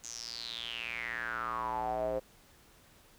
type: tone with band-pass filter sweep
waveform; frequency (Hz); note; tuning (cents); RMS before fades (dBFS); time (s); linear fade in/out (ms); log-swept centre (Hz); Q
square; 58.3; A#1; +1; -37; 0.03-2.2; 20; 6700 to 530; 8.1
effects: pink hiss -61 dBFS RMS until 3.18 s